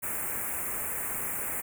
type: band-stop noise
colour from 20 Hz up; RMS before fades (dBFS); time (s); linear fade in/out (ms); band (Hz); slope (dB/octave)
white; -33; 0.02-1.62; 20; 2400 to 7800; 48
effects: none